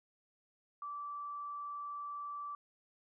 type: tone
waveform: sine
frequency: 1162 Hz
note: D6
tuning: 19 cents flat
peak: -40 dBFS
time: 0.82-2.55 s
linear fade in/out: 2 ms
effects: none